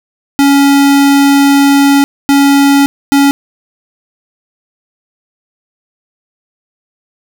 square tone bursts at uneven times, 279.8 Hz, C#4, 16 cents sharp, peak -5 dBFS, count 3, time 0.39-2.04 / 2.29-2.86 / 3.12-3.31 s, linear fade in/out 0 ms, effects none

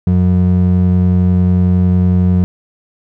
triangle ring-modulated tone, 135.5 Hz, C#3, 39 cents flat, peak -3 dBFS, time 0.07-2.44 s, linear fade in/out 0 ms, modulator 45.5 Hz, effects none

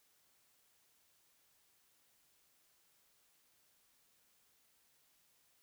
silence, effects white hiss -73 dBFS RMS until 5.62 s

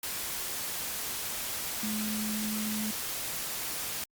sine tone in noise, 214.3 Hz, A3, 45 cents flat, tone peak -32 dBFS, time 1.83-2.91 s, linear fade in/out 2 ms, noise white, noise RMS -35 dBFS, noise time 0.03-4.04 s, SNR 0 dB, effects Opus 48 kbps

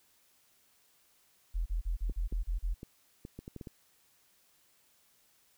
sine tone bursts, 42 Hz, E1, 33 cents sharp, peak -29 dBFS, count 8, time 1.54-2.745 s, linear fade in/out 20 ms, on 120 ms, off 35 ms
clicks, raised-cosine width 3 ms, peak -30 dBFS, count 9, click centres 2.097 / 2.325 / 2.831 / 3.251 / 3.39 / 3.479 / 3.563 / 3.612 / 3.672 s
effects white hiss -68 dBFS RMS until 5.57 s

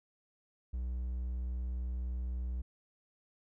triangle tone, 61.74 Hz, B1, in tune, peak -32 dBFS, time 0.73-2.62 s, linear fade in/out 10 ms, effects none

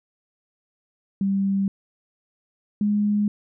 sine tone pair in turn, 196 / 207.3 Hz, G3 / G#3, 0 / -3 cents, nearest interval minor second, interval 97 cents, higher second, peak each -19 / -18 dBFS, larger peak second, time 1.21-1.68 / 2.81-3.28 s, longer neither, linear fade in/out 2 ms, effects none

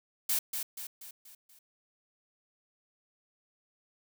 blue noise with echo, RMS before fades -29 dBFS, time 0.29-0.39 s, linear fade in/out 5 ms, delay 240 ms, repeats 5, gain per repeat -6 dB, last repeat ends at 1.59 s, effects none

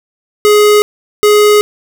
square tone bursts at uneven times, 418.3 Hz, G#4, 12 cents sharp, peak -5 dBFS, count 2, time 0.45-0.82 / 1.23-1.61 s, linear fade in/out 0 ms, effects 7-bit

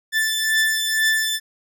sawtooth beating tone pair, 1760 / 1762.1 Hz, A6 / A6, 0 / +2 cents, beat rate 2.1 Hz, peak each -16 / -19 dBFS, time 0.12-1.4 s, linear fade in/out 50 ms, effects none

